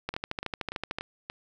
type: two click trains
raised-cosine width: 0.3 ms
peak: -15 / -19 dBFS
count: 13 / 5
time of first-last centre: 0.09-0.986 / 0.14-1.299 s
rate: 13.4 / 3.45 Hz
effects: none